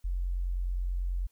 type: tone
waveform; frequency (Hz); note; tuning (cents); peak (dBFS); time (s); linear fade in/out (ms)
sine; 44.68; F1; +40; -28; 0.04-1.27; 10
effects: white hiss -72 dBFS RMS until 1.31 s